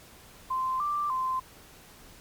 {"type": "tone with pitch steps", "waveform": "sine", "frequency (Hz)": [1039, 1178, 1037], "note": ["C6", "D6", "C6"], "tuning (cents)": [-12, 5, -16], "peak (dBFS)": -26, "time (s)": [0.5, 1.4], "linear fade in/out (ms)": 10, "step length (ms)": 300, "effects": ["pink hiss -52 dBFS RMS until 2.2 s", "MP3 96 kbps"]}